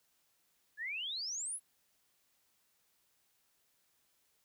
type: exponential sweep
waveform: sine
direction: up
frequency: 1661.2 to 11175 Hz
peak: -37 dBFS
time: 0.77-1.6 s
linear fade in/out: 50 ms
effects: white hiss -75 dBFS RMS until 4.44 s